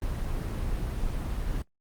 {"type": "noise", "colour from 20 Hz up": "brown", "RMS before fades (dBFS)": -30, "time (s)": [0.02, 1.62], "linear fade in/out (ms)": 2, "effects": ["noise-tail reverb RT60 0.1 s tail -22 dB re dry", "Opus 24 kbps"]}